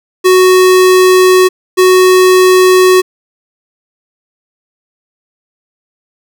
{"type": "tone pair in turn", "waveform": "square", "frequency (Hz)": [370, 370], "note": ["F#4", "F#4"], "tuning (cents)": [0, 0], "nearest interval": "unison", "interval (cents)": 0, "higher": "neither", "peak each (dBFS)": -4, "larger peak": "neither", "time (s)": [[0.24, 1.49], [1.77, 3.02]], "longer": "neither", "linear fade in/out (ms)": 20, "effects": []}